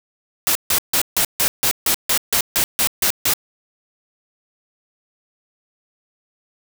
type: noise bursts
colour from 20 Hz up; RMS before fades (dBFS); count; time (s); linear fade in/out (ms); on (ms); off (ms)
white; -17; 13; 0.47-3.336; 0; 82; 150
effects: none